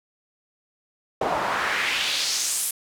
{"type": "noise with band-pass filter sweep", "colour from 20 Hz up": "pink", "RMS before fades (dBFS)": -25, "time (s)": [1.21, 2.71], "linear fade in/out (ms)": 5, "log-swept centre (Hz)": [640, 11000], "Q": 1.9, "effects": []}